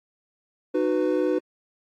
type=tone cluster; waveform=triangle; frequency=306.3 / 368.8 / 496.9 Hz; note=D#4 / F#4 / B4; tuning=-27 / -6 / +11 cents; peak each=-23 dBFS; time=0.74-1.39 s; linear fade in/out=10 ms; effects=AAC 48 kbps